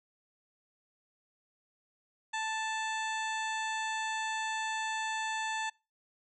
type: harmonic tone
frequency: 880 Hz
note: A5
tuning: in tune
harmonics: 1 / 2 / 3 / 4 / 5 / 7 / 8 / 9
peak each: -35 / -37 / -42 / -43 / -50 / -50 / -49 / -50 dBFS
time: 2.33-5.7 s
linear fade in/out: 10 ms
effects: noise-tail reverb RT60 0.3 s tail -26 dB re dry

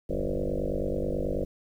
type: tone with frequency modulation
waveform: sine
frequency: 261.6 Hz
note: C4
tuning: in tune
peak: -26 dBFS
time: 0.09-1.45 s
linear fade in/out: 10 ms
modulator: 49.2 Hz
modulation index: 6.4
effects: 10-bit

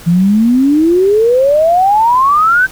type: exponential sweep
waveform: sine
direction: up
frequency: 164.81 to 1563 Hz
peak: -6 dBFS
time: 0.06-2.67 s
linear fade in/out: 20 ms
effects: pink hiss -34 dBFS RMS until 2.71 s

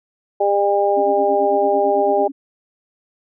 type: harmonic tone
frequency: 201.2 Hz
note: G3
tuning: 45 cents sharp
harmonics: 2 / 3 / 4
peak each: -18 / -18 / -18 dBFS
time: 0.4-2.28 s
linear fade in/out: 10 ms
type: tone with tremolo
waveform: sine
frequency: 277.2 Hz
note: C#4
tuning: in tune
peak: -22 dBFS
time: 0.96-2.32 s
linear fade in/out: 20 ms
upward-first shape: sine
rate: 9 Hz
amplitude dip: 90%
effects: none

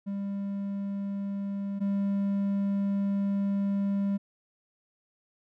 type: tone pair in turn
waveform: triangle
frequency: 198.9 / 198.9 Hz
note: G3 / G3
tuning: +25 / +25 cents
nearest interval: unison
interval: 0 cents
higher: neither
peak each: -28 / -23 dBFS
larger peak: second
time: 0.06-1.8 / 1.8-4.18 s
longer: second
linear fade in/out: 20 ms
effects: none

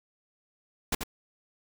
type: noise with echo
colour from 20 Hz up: pink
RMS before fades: -27 dBFS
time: 0.92-0.95 s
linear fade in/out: 5 ms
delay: 86 ms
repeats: 1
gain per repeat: -6 dB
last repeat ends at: 1.036 s
effects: none

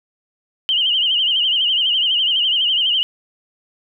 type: tone with vibrato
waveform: sine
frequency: 3000 Hz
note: F#7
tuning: 23 cents sharp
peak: -14 dBFS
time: 0.69-3.03 s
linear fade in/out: 0 ms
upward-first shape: sine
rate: 12 Hz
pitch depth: 100 cents each way
effects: none

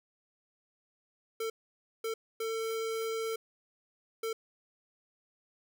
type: tone bursts at uneven times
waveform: square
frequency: 448.4 Hz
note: A4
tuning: 33 cents sharp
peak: -33 dBFS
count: 4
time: 1.4-1.5 / 2.04-2.14 / 2.4-3.36 / 4.23-4.33 s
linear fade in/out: 5 ms
effects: none

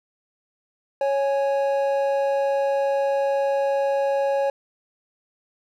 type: tone pair together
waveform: triangle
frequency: 552.9 / 830.6 Hz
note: C#5 / G#5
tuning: -5 / 0 cents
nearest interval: perfect fifth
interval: 705 cents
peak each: -18 / -25 dBFS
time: 1.01-4.5 s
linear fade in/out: 2 ms
effects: none

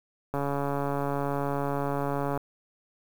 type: click train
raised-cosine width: 1 ms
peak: -16 dBFS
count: 288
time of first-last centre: 0.34-2.375 s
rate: 141 Hz
effects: 7-bit

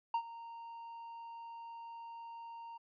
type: tone with ADSR envelope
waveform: triangle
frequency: 926 Hz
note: A#5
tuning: 12 cents flat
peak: -27 dBFS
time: 0.14-2.78 s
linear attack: 4 ms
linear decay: 74 ms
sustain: -17 dB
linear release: 13 ms
effects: resampled to 11025 Hz

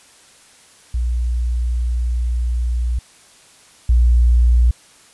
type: tone pair in turn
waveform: sine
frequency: 60 / 59.62 Hz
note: B1 / A#1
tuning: -49 / +40 cents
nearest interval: unison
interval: 11 cents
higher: first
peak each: -16 / -9 dBFS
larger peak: second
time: 0.94-2.99 / 3.89-4.71 s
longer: first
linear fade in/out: 5 ms
effects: white hiss -48 dBFS RMS until 5.13 s + resampled to 24000 Hz

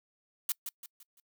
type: noise with echo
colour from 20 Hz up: blue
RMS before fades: -30 dBFS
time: 0.49-0.52 s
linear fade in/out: 2 ms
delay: 170 ms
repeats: 4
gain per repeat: -8 dB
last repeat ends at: 1.2 s
effects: noise-tail reverb RT60 0.1 s tail -26 dB re dry

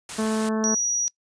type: noise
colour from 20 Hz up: white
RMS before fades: -34 dBFS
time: 0.09-0.49 s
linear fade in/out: 2 ms
type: harmonic tone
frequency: 218.8 Hz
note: A3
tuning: 9 cents flat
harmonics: 1 / 2 / 3 / 4 / 5 / 6 / 7 / 8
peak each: -23 / -28 / -33 / -37 / -36 / -41 / -41 / -43 dBFS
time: 0.18-0.75 s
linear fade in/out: 10 ms
type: tone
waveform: sine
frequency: 5790 Hz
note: F#8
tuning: 38 cents flat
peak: -20 dBFS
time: 0.64-1.08 s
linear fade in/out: 0 ms
effects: noise-tail reverb RT60 0.1 s tail -24 dB re dry + resampled to 22050 Hz

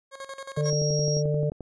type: tone with tremolo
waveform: 20% pulse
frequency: 543 Hz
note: C#5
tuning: 36 cents flat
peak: -30 dBFS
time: 0.11-0.74 s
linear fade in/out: 50 ms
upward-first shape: square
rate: 11 Hz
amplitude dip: 75%
type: harmonic tone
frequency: 148.8 Hz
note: D3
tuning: 23 cents sharp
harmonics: 1 / 3 / 4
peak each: -24 / -29 / -30 dBFS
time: 0.57-1.5 s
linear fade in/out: 5 ms
type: tone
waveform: sine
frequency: 5610 Hz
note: F8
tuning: 7 cents sharp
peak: -29 dBFS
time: 0.63-1.23 s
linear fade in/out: 50 ms
type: click train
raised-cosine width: 2 ms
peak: -24 dBFS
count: 11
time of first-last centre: 0.73-1.607 s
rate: 11.4 Hz
effects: resampled to 22050 Hz

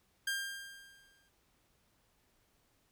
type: tone with exponential decay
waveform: sawtooth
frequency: 1599 Hz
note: G6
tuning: 34 cents sharp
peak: -28 dBFS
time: 0.27-1.29 s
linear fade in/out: 5 ms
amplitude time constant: 220 ms
effects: pink hiss -73 dBFS RMS until 2.91 s

